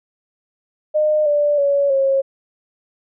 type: tone with pitch steps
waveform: sine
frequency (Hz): 610 / 586.5 / 563.9 / 542.2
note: D#5 / D5 / C#5 / C#5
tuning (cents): -34 / -2 / +30 / -38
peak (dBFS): -13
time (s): 0.94-2.22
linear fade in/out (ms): 20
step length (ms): 320
effects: none